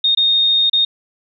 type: tone with dropouts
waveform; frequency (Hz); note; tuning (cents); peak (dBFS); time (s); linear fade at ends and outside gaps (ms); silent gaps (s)
sine; 3693; A#7; -17; -11; 0.04-0.85; 5; 0.15-0.172 / 0.698-0.731
effects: none